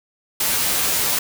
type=noise with comb filter; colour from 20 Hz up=white; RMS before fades=-20 dBFS; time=0.4-1.19 s; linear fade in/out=5 ms; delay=12 ms; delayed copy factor=+0.55; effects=none